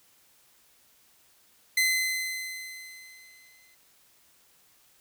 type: tone with exponential decay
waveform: sawtooth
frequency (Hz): 2047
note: C7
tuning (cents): -38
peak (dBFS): -17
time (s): 1.77-3.75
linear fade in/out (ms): 5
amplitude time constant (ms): 430
effects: white hiss -62 dBFS RMS until 5 s